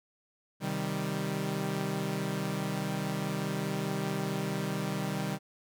sawtooth chord, C minor, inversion none, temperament equal, 130.81 / 155.56 / 196 Hz, C3 / Eb3 / G3, 0 / 0 / 0 cents, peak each -34 / -31 / -30 dBFS, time 0.6-5.39 s, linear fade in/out 50 ms, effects none

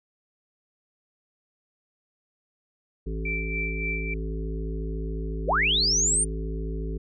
harmonic tone, 54 Hz, A1, 32 cents flat, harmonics 1 / 3 / 5 / 7 / 8, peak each -29 / -36 / -40 / -39 / -40 dBFS, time 3.06-6.98 s, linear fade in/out 10 ms
sine tone with tremolo, 2337 Hz, D7, 9 cents flat, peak -27 dBFS, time 3.25-4.14 s, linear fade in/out 5 ms, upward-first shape sine, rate 3.5 Hz, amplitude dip 60%
sine linear sweep, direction up, 329.6 to 9150 Hz, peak -20 dBFS, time 5.47-6.25 s, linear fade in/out 20 ms
effects none

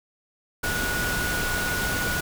sine tone in noise, 1458 Hz, F#6, 26 cents flat, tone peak -27 dBFS, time 0.63-2.21 s, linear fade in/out 10 ms, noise pink, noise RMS -28 dBFS, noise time 0.63-2.21 s, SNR -2 dB, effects none

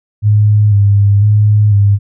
sine tone with vibrato, 103.1 Hz, G#2, 12 cents flat, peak -5 dBFS, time 0.22-1.99 s, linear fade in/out 50 ms, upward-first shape square, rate 1 Hz, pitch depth 34 cents each way, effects none

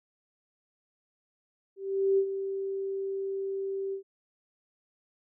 sine tone with ADSR envelope, 389.6 Hz, G4, 11 cents flat, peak -20 dBFS, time 1.76-4.03 s, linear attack 420 ms, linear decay 73 ms, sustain -10 dB, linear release 100 ms, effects none

